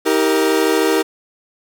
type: chord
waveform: 40% pulse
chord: Eb major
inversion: none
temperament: equal with one note detuned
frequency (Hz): 319.3 / 392 / 466.2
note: Eb4 / G4 / Bb4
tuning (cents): +45 / 0 / 0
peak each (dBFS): -17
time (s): 0.05-1.03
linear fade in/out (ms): 20
effects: none